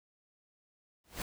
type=noise with exponential growth; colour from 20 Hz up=pink; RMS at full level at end=-34 dBFS; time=1.04-1.22 s; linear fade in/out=2 ms; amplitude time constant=38 ms; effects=none